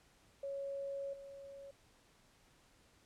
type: tone with level steps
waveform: sine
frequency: 554.4 Hz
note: C#5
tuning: in tune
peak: -39 / -49 dBFS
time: 0.43-1.71 s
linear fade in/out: 5 ms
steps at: 1.13 s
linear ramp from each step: 5 ms
effects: pink hiss -68 dBFS RMS until 3.05 s + low-pass 10000 Hz 12 dB/octave